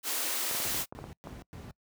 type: high-pass noise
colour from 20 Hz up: white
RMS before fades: -32 dBFS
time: 0.03-0.86 s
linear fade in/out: 50 ms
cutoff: 240 Hz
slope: 96 dB/octave
type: clicks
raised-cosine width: 1 ms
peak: -26 dBFS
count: 9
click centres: 0.512 / 0.549 / 0.601 / 0.653 / 0.746 / 0.925 / 0.989 / 1.041 / 1.272 s
type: noise bursts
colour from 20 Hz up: brown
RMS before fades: -41 dBFS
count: 4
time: 0.66-1.71 s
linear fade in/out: 0 ms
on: 180 ms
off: 110 ms
effects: noise-tail reverb RT60 0.1 s tail -24 dB re dry + high-pass 80 Hz 12 dB/octave